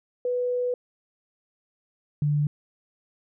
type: tone pair in turn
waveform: sine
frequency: 493.9 / 147.3 Hz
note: B4 / D3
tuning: 0 / +6 cents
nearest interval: octave + major sixth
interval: 2094 cents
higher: first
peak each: -23 / -20 dBFS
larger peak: second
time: 0.25-0.74 / 2.22-2.47 s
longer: first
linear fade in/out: 2 ms
effects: none